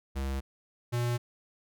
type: tone pair in turn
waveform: square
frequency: 67.4 / 120.38 Hz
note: C#2 / B2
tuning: -48 / -44 cents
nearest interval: minor seventh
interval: 1004 cents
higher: second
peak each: -31 / -28 dBFS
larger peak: second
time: 0.15-0.41 / 0.92-1.18 s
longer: neither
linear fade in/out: 20 ms
effects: none